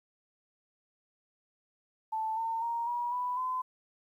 sine tone with pitch steps, 880 / 906.3 / 933.4 / 961.3 / 990.1 / 1019.7 Hz, A5 / A#5 / A#5 / B5 / B5 / C6, 0 / -49 / +2 / -47 / +4 / -45 cents, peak -30 dBFS, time 2.12-3.62 s, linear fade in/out 10 ms, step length 250 ms, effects 11-bit

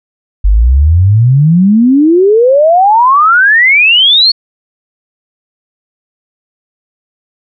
sine exponential sweep, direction up, 46.67 to 4435 Hz, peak -3 dBFS, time 0.44-4.32 s, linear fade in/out 10 ms, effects none

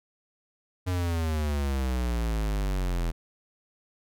square exponential sweep, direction down, 92.5 to 41.46 Hz, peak -26 dBFS, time 0.86-3.12 s, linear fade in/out 20 ms, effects none

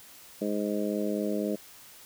harmonic tone, 103.83 Hz, G#2, in tune, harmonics 2 / 3 / 4 / 5 / 6, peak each -31 / -33 / -34 / -35 / -36 dBFS, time 0.41-1.56 s, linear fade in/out 10 ms, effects white hiss -51 dBFS RMS until 2.05 s

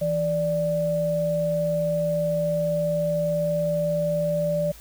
sine tone pair together, 164.19 / 587.3 Hz, E3 / D5, -7 / 0 cents, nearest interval octave + minor seventh, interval 2207 cents, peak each -27 / -22 dBFS, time 0.01-4.72 s, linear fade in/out 10 ms, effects added 54 Hz sine -46 dBFS peak until 4.8 s + white hiss -48 dBFS RMS until 4.8 s

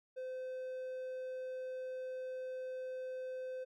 triangle tone, 514 Hz, C5, 31 cents flat, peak -38 dBFS, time 0.16-3.65 s, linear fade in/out 20 ms, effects none

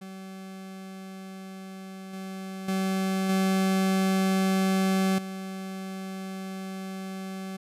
40% pulse tone with level steps, 190.7 Hz, G3, 47 cents flat, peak -38 / -34 / -24 / -21 / -33 dBFS, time 0.01-7.57 s, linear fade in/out 10 ms, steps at 2.13 / 2.68 / 3.29 / 5.18 s, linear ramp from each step 5 ms, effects resampled to 32000 Hz

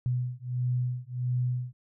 sine beating tone pair, 123.8 / 125.3 Hz, B2 / B2, +5 / +25 cents, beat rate 1.5 Hz, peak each -30 dBFS, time 0.06-1.73 s, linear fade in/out 0 ms, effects none

